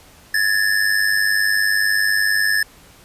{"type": "ring-modulated tone", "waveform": "square", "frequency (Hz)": 1739, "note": "A6", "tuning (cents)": -21, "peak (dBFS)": -13, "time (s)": [0.34, 2.63], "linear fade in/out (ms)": 5, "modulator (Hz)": 50, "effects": ["pink hiss -47 dBFS RMS until 3.04 s", "resampled to 32000 Hz"]}